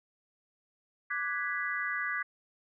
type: chord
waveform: sine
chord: G# half-diminished seventh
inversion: second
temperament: equal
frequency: 1174.7 / 1480 / 1661.2 / 1975.5 Hz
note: D6 / F#6 / G#6 / B6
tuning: 0 / 0 / 0 / 0 cents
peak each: -38 / -38 / -35 / -35 dBFS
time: 1.1-2.23 s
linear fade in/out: 10 ms
effects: none